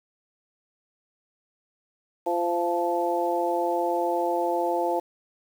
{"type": "harmonic tone with a mistuned harmonic", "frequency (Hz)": 172.5, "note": "F3", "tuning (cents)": -21, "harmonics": [2, 3, 4, 5], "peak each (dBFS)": [-28, -28, -28, -28], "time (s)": [2.26, 5], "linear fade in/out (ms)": 10, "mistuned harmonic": 5, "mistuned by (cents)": 17, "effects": ["8-bit"]}